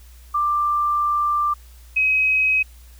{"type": "tone pair in turn", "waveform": "sine", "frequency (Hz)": [1183, 2538], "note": ["D6", "D#7"], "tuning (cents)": [12, 34], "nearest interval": "octave + minor second", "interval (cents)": 1322, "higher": "second", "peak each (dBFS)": [-17, -15], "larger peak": "second", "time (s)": [[0.34, 1.54], [1.96, 2.63]], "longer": "first", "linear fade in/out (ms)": 10, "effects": ["added 60 Hz sine -42 dBFS peak until 2.99 s", "white hiss -53 dBFS RMS until 2.99 s"]}